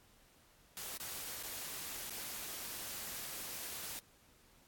white noise with dropouts, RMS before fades -44 dBFS, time 0.77-3.99 s, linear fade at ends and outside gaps 0 ms, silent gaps 0.972-1.001 / 1.427-1.434 / 2.097-2.106 s, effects pink hiss -66 dBFS RMS until 4.67 s + AAC 64 kbps

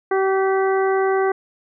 harmonic tone with a mistuned harmonic, 384.3 Hz, G4, 34 cents flat, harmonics 1 / 2 / 3 / 4 / 5, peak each -17 / -23 / -27 / -29 / -31 dBFS, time 0.11-1.32 s, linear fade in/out 5 ms, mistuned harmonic 5, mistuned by +35 cents, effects none

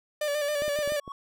45% pulse tone with vibrato, 587.3 Hz, D5, in tune, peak -26 dBFS, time 0.21-1 s, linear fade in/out 5 ms, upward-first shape square, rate 7.3 Hz, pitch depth 36 cents each way
clicks, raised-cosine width 2 ms, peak -27 dBFS, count 6, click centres 0.621 / 0.68 / 0.789 / 0.876 / 0.921 / 1.078 s
triangle tone with exponential growth, 1108.7 Hz, C#6, in tune, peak -30 dBFS, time 0.98-1.12 s, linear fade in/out 2 ms, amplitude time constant 30 ms
effects none

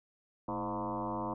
sine tone with frequency modulation, 615 Hz, D#5, 20 cents flat, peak -33 dBFS, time 0.48-1.34 s, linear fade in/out 5 ms, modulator 97.6 Hz, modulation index 4.8, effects none

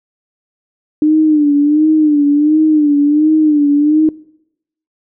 sine tone with vibrato, 300 Hz, D4, 37 cents sharp, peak -7 dBFS, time 1.02-4.09 s, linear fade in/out 2 ms, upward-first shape sine, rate 1.4 Hz, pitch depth 75 cents each way, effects noise-tail reverb RT60 0.8 s tail -22 dB re dry

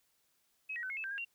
sine tone with pitch steps, 2557 / 1899 / 1519 / 2164 / 2617 / 1573 / 1627 / 2759 Hz, D#7 / A#6 / F#6 / C#7 / E7 / G6 / G#6 / F7, +47 / +32 / +45 / -42 / -13 / +6 / -36 / -22 cents, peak -37 dBFS, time 0.69-1.25 s, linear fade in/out 10 ms, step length 70 ms, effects white hiss -75 dBFS RMS until 1.34 s

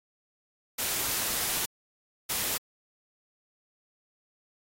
white noise bursts at uneven times, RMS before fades -30 dBFS, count 2, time 0.78-1.66 / 2.29-2.58 s, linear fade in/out 10 ms, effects AAC 48 kbps

